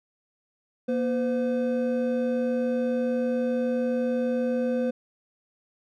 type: tone pair together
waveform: triangle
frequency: 237.9 / 510 Hz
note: A#3 / C5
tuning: +35 / -44 cents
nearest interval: octave + minor second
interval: 1321 cents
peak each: -24 dBFS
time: 0.88-4.91 s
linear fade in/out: 10 ms
effects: none